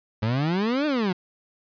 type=exponential two-way sweep; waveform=30% pulse; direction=up then down; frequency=104 to 311.1 to 174.1 Hz; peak=-19 dBFS; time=0.22-1.13 s; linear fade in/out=10 ms; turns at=0.86 s; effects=resampled to 11025 Hz